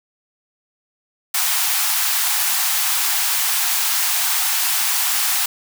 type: high-pass noise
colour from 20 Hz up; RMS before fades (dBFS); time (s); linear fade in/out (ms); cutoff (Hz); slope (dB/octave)
white; -19; 1.34-5.46; 5; 710; 96
effects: none